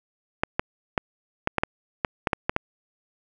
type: clicks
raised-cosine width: 0.5 ms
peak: -6 dBFS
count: 11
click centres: 0.435 / 0.595 / 0.978 / 1.474 / 1.583 / 1.635 / 2.048 / 2.272 / 2.332 / 2.495 / 2.564 s
effects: none